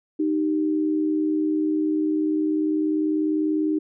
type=tone pair together; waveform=sine; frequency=308.5 / 388.7 Hz; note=D#4 / G4; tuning=-15 / -15 cents; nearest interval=major third; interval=400 cents; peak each=-20 / -29 dBFS; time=0.19-3.79 s; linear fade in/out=10 ms; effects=none